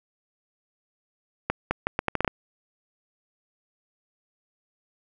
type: accelerating click train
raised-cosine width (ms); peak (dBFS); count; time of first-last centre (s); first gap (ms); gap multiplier
0.5; -8; 9; 1.5-2.278; 210; 0.76
effects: none